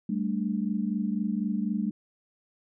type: chord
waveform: sine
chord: G suspended second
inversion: none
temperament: equal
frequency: 196 / 220 / 293.7 Hz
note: G3 / A3 / D4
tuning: 0 / 0 / 0 cents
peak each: -29 / -29 / -35 dBFS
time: 0.09-1.91 s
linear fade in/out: 5 ms
effects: none